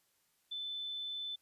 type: tone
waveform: sine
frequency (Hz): 3518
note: A7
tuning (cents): -1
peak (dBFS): -38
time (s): 0.51-1.36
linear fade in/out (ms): 10
effects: white hiss -75 dBFS RMS until 1.41 s + resampled to 32000 Hz